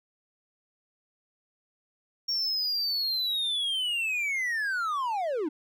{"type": "linear sweep", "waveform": "triangle", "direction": "down", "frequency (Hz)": [5550, 278.6], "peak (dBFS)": -25, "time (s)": [2.28, 5.49], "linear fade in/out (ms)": 10, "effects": []}